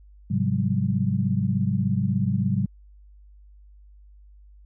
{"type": "tone cluster", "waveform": "sine", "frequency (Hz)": [105.8, 132.6, 182.1, 198.7], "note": ["G#2", "C3", "F#3", "G3"], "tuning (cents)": [33, 23, -27, 24], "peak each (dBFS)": -26, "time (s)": [0.3, 2.66], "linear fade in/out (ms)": 10, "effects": ["added 50 Hz sine -47 dBFS peak until 4.65 s"]}